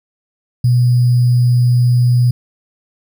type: tone with sample-and-hold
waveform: sine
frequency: 122.7 Hz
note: B2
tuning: 11 cents flat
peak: -8 dBFS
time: 0.64-2.31 s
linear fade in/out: 5 ms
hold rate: 4900 Hz
effects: none